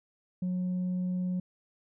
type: tone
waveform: sine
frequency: 181.8 Hz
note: F#3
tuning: 30 cents flat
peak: -26 dBFS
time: 0.42-1.4 s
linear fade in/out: 5 ms
effects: tanh soft clip ceiling -27 dBFS